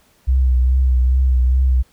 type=tone with vibrato; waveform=sine; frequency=63.8 Hz; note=C2; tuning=43 cents flat; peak=-11 dBFS; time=0.27-1.83 s; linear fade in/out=20 ms; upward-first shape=triangle; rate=2.4 Hz; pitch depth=48 cents each way; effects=pink hiss -56 dBFS RMS until 1.92 s